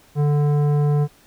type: tone with tanh clipping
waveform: triangle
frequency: 146.7 Hz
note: D3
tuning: 2 cents flat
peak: -17 dBFS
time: 0.15-1.08 s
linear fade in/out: 50 ms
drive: 17 dB
effects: pink hiss -53 dBFS RMS until 1.26 s